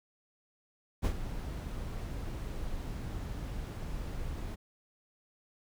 brown noise with ADSR envelope, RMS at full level -27 dBFS, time 1.02-4.56 s, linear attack 33 ms, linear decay 74 ms, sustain -11 dB, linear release 21 ms, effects none

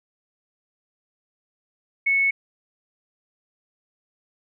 sine tone, 2205 Hz, C#7, 10 cents flat, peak -17 dBFS, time 2.06-2.31 s, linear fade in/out 10 ms, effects none

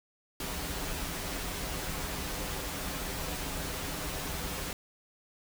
pink noise with comb filter, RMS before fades -36 dBFS, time 0.4-4.73 s, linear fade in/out 2 ms, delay 8.8 ms, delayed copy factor -0.6, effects none

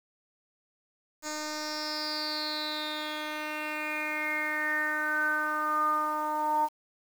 10% pulse tone with low-pass filter sweep, 304.5 Hz, D#4, 37 cents flat, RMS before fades -31 dBFS, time 1.22-6.69 s, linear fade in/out 50 ms, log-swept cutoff 6700 to 900 Hz, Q 9.2, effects 8-bit

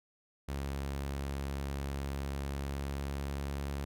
sawtooth tone with pitch glide, 69.3 to 70.15 Hz, C#2 to C#2, 0 to +21 cents, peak -31 dBFS, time 0.48-3.85 s, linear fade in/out 10 ms, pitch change +21 cents, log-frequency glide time 2.44-3.7 s, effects none

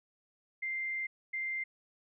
sine tone bursts at uneven times, 2093 Hz, C7, in tune, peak -33 dBFS, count 2, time 0.62-1.07 / 1.33-1.64 s, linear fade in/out 10 ms, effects none

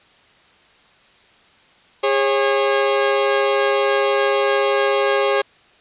sawtooth tone pair together, 407.9 / 545 Hz, G#4 / C#5, -31 / -29 cents, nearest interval perfect fourth, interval 502 cents, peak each -14 dBFS, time 2.03-5.42 s, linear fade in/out 10 ms, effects white hiss -52 dBFS RMS until 5.8 s + resampled to 8000 Hz

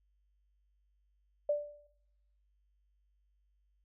sine tone with exponential decay, 587.3 Hz, D5, in tune, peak -25 dBFS, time 1.49-1.87 s, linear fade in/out 5 ms, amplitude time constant 82 ms, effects noise-tail reverb RT60 0.8 s tail -20 dB re dry + added 50 Hz sine -70 dBFS peak until 3.84 s

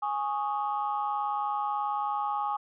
sine chord, Ab suspended fourth, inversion none, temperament just, 830.6 / 1107.5 / 1245.9 Hz, Ab5 / Db6 / Eb6, 0 / -2 / +2 cents, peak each -29 / -33 / -34 dBFS, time 0.02-2.57 s, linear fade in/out 10 ms, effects tanh soft clip ceiling -19 dBFS

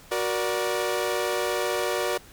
sawtooth chord, Gb augmented, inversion none, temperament equal with one note detuned, 370 / 474.3 / 587.3 Hz, Gb4 / Bb4 / D5, 0 / +30 / 0 cents, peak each -25 dBFS, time 0.11-2.18 s, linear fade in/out 10 ms, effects pink hiss -50 dBFS RMS until 2.32 s

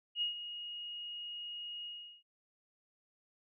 sine tone with ADSR envelope, 2875 Hz, F7, 50 cents sharp, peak -30 dBFS, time 0.15-2.23 s, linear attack 66 ms, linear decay 120 ms, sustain -11 dB, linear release 380 ms, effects none

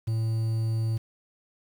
triangle tone with quantisation, 112.5 Hz, A2, 39 cents sharp, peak -22 dBFS, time 0.07-0.98 s, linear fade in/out 10 ms, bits 8, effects none

